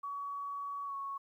sine tone with pitch glide, 1130 to 1106.7 Hz, C#6 to C#6, +33 to -3 cents, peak -37 dBFS, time 0.03-1.18 s, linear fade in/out 10 ms, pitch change -36 cents, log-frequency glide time 0.84-0.95 s, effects 12-bit

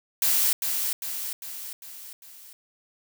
blue noise with echo, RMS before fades -22 dBFS, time 0.22-0.53 s, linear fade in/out 2 ms, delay 400 ms, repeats 5, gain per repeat -5 dB, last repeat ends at 2.53 s, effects none

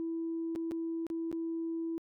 sine tone with dropouts, 329.6 Hz, E4, in tune, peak -32 dBFS, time 0-1.98 s, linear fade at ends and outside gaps 0 ms, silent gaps 0.552-0.559 / 0.711-0.718 / 1.067-1.101 / 1.315-1.327 s, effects tanh soft clip ceiling -28 dBFS

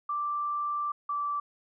sine tone pair in turn, 1174.7 / 1163.2 Hz, D6 / D6, 0 / -17 cents, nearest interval unison, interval 17 cents, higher first, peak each -28 dBFS, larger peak neither, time 0.09-0.92 / 1.09-1.4 s, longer first, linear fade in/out 5 ms, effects none

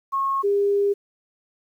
sine tone pair in turn, 1089 / 403 Hz, C#6 / G4, -31 / +48 cents, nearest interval octave + perfect fourth, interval 1721 cents, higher first, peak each -20 / -17 dBFS, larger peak second, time 0.12-0.43 / 0.43-0.94 s, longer second, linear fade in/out 20 ms, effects 9-bit

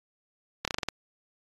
slowing click train, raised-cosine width 0.2 ms, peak -11 dBFS, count 7, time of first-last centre 0.65-0.886 s, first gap 27 ms, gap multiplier 1.15, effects AAC 32 kbps

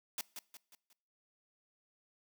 white noise with echo, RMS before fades -38 dBFS, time 0.18-0.21 s, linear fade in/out 2 ms, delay 180 ms, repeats 4, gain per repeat -7 dB, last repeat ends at 0.93 s, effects noise-tail reverb RT60 0.6 s tail -23 dB re dry + high-pass 200 Hz 12 dB/octave

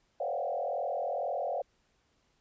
sine tone with frequency modulation, 634 Hz, D#5, 32 cents sharp, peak -30 dBFS, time 0.2-1.62 s, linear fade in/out 5 ms, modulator 42.1 Hz, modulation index 2.9, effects pink hiss -72 dBFS RMS until 2.4 s + resampled to 16000 Hz

